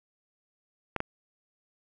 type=clicks; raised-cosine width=0.5 ms; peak=-14 dBFS; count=2; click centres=0.963 / 1.004 s; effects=none